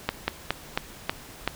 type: slowing click train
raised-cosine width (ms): 0.3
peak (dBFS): -7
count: 6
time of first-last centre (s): 0.09-1.476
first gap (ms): 190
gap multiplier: 1.19
effects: pink hiss -45 dBFS RMS until 1.55 s